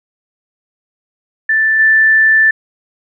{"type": "tone with level steps", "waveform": "sine", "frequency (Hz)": 1764, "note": "A6", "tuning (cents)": 4, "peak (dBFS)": [-9, -6], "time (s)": [1.49, 2.51], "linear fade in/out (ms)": 5, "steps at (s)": 1.79, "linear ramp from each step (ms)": 10, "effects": []}